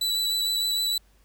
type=tone with vibrato; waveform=40% pulse; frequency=3957 Hz; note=B7; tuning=3 cents sharp; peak=-22 dBFS; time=0.01-0.98 s; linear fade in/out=5 ms; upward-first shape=triangle; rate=6.5 Hz; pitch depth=16 cents each way; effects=added 50 Hz sine -57 dBFS peak until 1.24 s + pink hiss -64 dBFS RMS until 1.24 s